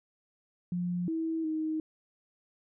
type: tone with pitch steps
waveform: sine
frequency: 176.9 / 324.2 / 313.9 Hz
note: F3 / E4 / D#4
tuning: +23 / -29 / +15 cents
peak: -29 dBFS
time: 0.72-1.8 s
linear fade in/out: 2 ms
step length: 360 ms
effects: none